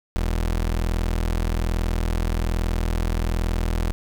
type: tone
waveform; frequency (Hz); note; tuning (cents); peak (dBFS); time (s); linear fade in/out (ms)
30% pulse; 41.2; E1; 0; -18; 0.16-3.92; 0
effects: none